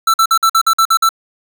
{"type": "tone bursts", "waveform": "square", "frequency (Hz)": 1332, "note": "E6", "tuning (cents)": 18, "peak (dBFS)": -9, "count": 9, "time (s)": [0.07, 1.091], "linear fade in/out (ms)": 5, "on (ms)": 69, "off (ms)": 50, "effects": ["8-bit"]}